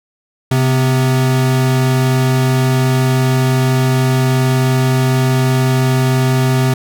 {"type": "tone pair together", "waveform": "square", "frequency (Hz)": [130.81, 252], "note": ["C3", "B3"], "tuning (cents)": [0, 35], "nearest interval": "major seventh", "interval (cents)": 1135, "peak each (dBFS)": [-12, -20], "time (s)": [0.51, 6.74], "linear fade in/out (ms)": 5, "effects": []}